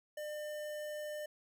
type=tone with notch filter; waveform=square; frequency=601 Hz; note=D5; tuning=40 cents sharp; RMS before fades=-42 dBFS; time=0.17-1.26 s; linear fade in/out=5 ms; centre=4400 Hz; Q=1.9; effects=none